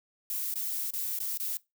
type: noise with dropouts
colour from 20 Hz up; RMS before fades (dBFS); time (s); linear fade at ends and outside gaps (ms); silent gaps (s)
violet; -33; 0.3-1.57; 1; 0.54-0.556 / 0.906-0.936 / 1.188-1.202 / 1.374-1.399
effects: noise-tail reverb RT60 0.2 s tail -21 dB re dry